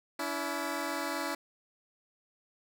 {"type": "tone pair together", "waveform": "10% pulse", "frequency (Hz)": [285.6, 329.6], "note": ["D4", "E4"], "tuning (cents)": [-48, 0], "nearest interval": "major second", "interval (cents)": 248, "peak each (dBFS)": -27, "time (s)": [0.19, 1.35], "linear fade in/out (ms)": 5, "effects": []}